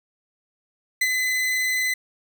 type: tone with ADSR envelope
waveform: 40% pulse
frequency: 2022 Hz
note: B6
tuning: 40 cents sharp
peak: -16 dBFS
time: 1.01-1.94 s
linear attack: 7 ms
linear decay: 47 ms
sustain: -4 dB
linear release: 6 ms
effects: none

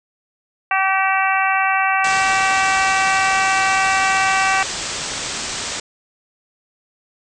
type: harmonic tone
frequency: 384.2 Hz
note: G4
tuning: 35 cents flat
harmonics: 2 / 3 / 4 / 5 / 6 / 7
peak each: -19 / -21 / -22 / -23 / -24 / -24 dBFS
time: 0.71-4.63 s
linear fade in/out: 2 ms
type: low-pass noise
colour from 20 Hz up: white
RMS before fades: -26 dBFS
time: 2.04-5.8 s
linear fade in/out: 5 ms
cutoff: 8300 Hz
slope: 96 dB/octave
effects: none

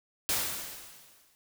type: noise with exponential decay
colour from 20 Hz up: white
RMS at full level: -27 dBFS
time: 0.29-1.35 s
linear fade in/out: 0 ms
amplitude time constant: 230 ms
effects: none

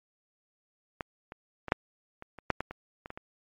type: clicks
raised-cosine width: 0.5 ms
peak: -18 / -26 / -22 / -7 / -27 / -29 / -9 / -16 / -24 / -26 / -24 / -25 dBFS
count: 12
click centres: 1.008 / 1.321 / 1.683 / 1.721 / 2.224 / 2.387 / 2.503 / 2.606 / 2.71 / 3.059 / 3.104 / 3.175 s
effects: MP3 64 kbps

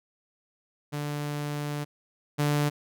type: tone pair in turn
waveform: sawtooth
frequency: 146.83 / 146.83 Hz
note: D3 / D3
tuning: 0 / 0 cents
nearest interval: unison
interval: 0 cents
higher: neither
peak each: -26 / -19 dBFS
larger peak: second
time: 0.92-1.85 / 2.38-2.7 s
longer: first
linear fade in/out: 20 ms
effects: none

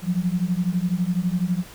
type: beating tone pair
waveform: sine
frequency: 173.3 / 185.3 Hz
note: F3 / F#3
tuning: -13 / +3 cents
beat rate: 12 Hz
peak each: -23 / -23 dBFS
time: 0.02-1.64 s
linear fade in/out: 50 ms
effects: pink hiss -44 dBFS RMS until 1.74 s

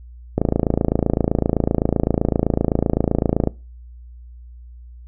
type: click train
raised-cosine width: 2 ms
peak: -3 dBFS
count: 87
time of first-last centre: 0.38-3.474 s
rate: 27.8 Hz
effects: noise-tail reverb RT60 0.3 s tail -22 dB re dry + added 60 Hz sine -37 dBFS peak until 5.07 s

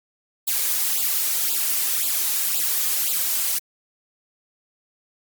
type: noise with flanger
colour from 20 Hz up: blue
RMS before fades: -22 dBFS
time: 0.47-3.59 s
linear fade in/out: 10 ms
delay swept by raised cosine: 0.25 to 3.35 ms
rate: 1.9 Hz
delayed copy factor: +0.8
effects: Opus 48 kbps

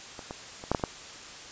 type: clicks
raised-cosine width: 1 ms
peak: -26 / -22 / -26 / -10 / -11 / -29 / -12 dBFS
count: 7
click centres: 0.192 / 0.309 / 0.639 / 0.716 / 0.748 / 0.797 / 0.838 s
effects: white hiss -44 dBFS RMS until 1.51 s + resampled to 16000 Hz

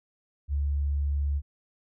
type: tone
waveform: sine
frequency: 71.4 Hz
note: D2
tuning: 48 cents flat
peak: -24 dBFS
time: 0.48-1.42 s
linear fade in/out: 50 ms
effects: none

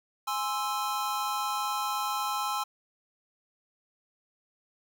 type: chord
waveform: square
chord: Ab augmented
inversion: none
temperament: equal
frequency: 830.6 / 1046.5 / 1318.5 Hz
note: Ab5 / C6 / E6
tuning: 0 / 0 / 0 cents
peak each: -34 dBFS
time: 0.27-2.64 s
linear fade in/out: 10 ms
effects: none

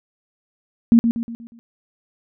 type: tone with echo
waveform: sine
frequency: 232.1 Hz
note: A#3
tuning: 7 cents flat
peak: -7 dBFS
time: 0.92-0.99 s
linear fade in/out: 0 ms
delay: 120 ms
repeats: 5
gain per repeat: -7 dB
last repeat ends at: 1.59 s
effects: none

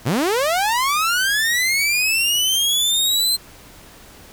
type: linear sweep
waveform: sawtooth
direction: up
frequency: 98 to 4148 Hz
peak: -13 dBFS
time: 0.05-3.37 s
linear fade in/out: 20 ms
effects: pink hiss -44 dBFS RMS until 4.32 s

